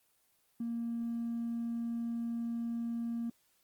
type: tone with hard clipping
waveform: sine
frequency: 233.1 Hz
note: A#3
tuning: in tune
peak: -34 dBFS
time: 0.6-3.3 s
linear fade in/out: 5 ms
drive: 1 dB
effects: white hiss -72 dBFS RMS until 3.63 s + Opus 24 kbps